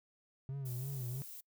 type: tone with vibrato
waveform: triangle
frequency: 130.5 Hz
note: C3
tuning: 4 cents flat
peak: -36 dBFS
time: 0.49-1.22 s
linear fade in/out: 0 ms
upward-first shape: sine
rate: 3 Hz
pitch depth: 120 cents each way
type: noise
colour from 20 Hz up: violet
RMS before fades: -49 dBFS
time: 0.65-1.41 s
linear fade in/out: 10 ms
effects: noise-tail reverb RT60 0.1 s tail -25 dB re dry